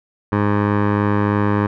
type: tone with low-pass filter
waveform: 15% pulse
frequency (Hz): 103.1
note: G#2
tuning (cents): -12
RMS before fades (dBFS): -17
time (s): 0.32-1.67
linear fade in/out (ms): 5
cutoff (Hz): 1400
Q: 1.7
effects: none

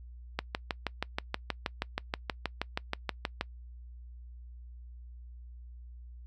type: click train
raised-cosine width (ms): 0.3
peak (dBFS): -14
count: 20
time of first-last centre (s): 0.39-3.411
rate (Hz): 6.29
effects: noise-tail reverb RT60 0.1 s tail -24 dB re dry + added 60 Hz sine -45 dBFS peak until 6.26 s

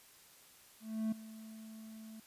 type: tone with ADSR envelope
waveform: triangle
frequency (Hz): 220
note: A3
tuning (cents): 0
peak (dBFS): -29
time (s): 0.8-2.2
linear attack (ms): 320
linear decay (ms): 6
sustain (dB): -17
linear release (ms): 4
effects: white hiss -61 dBFS RMS until 2.26 s + resampled to 32000 Hz

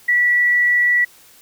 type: tone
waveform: sine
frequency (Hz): 1949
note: B6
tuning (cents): -23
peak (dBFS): -12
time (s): 0.08-1.05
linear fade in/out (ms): 10
effects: white hiss -48 dBFS RMS until 1.41 s

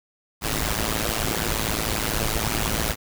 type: noise with amplitude modulation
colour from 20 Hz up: pink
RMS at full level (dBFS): -21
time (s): 0.41-2.96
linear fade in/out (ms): 50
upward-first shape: sine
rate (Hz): 109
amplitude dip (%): 90
effects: none

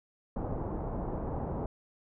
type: low-pass noise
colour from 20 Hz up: pink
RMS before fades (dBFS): -35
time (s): 0.36-1.66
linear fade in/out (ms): 2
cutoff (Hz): 890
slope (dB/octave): 24
effects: none

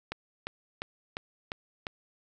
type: click train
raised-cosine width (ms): 0.3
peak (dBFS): -18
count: 6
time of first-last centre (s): 0.12-1.868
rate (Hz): 2.86
effects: none

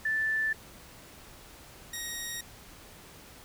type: tone pair in turn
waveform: sine / 10% pulse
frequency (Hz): 1760 / 1880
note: A6 / A#6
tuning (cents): 0 / +14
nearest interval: minor second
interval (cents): 114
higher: second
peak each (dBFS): -26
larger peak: neither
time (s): 0.05-0.53 / 1.93-2.41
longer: neither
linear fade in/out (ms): 5
effects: pink hiss -51 dBFS RMS until 3.44 s

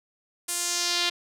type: tone with band-pass filter sweep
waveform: sawtooth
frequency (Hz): 349.2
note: F4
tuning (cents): 0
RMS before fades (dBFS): -27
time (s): 0.48-1.1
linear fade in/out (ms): 10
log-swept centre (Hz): 9500 to 3600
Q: 2
effects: none

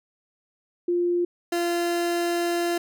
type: tone pair in turn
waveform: sine / 30% pulse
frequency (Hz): 350 / 344.6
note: F4 / F4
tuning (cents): +4 / -23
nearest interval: unison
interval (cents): 27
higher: first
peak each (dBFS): -20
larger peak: neither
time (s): 0.88-1.25 / 1.52-2.78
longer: second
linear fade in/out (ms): 5
effects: none

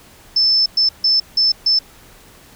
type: tone bursts at uneven times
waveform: sine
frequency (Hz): 5274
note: E8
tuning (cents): 0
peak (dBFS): -11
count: 5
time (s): 0.36-0.66 / 0.77-0.89 / 1.04-1.2 / 1.37-1.52 / 1.66-1.79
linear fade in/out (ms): 5
effects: pink hiss -45 dBFS RMS until 2.55 s

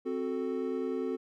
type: chord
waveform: triangle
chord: F# diminished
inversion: second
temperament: equal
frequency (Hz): 261.6 / 370 / 440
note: C4 / F#4 / A4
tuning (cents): 0 / 0 / 0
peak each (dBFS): -33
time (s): 0.05-1.17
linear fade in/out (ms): 20
effects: none

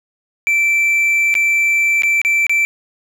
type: tone with dropouts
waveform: triangle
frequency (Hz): 2335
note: D7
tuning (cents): -11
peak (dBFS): -10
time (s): 0.47-2.65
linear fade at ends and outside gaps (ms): 0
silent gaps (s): 1.341-1.352 / 2.021-2.034 / 2.216-2.249 / 2.467-2.495
effects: none

